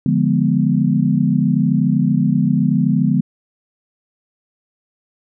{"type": "chord", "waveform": "sine", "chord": "D diminished seventh", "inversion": "none", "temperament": "equal", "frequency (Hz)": [146.83, 174.61, 207.7, 246.9], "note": ["D3", "F3", "Ab3", "Cb4"], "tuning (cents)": [0, 0, 0, 0], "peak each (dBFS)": -18, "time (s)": [0.06, 3.21], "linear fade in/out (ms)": 2, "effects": []}